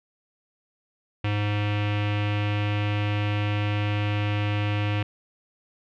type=tone with low-pass filter; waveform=square; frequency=103.83 Hz; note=G#2; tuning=in tune; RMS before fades=-25 dBFS; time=1.24-5.03 s; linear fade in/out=5 ms; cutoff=2700 Hz; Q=3.3; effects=none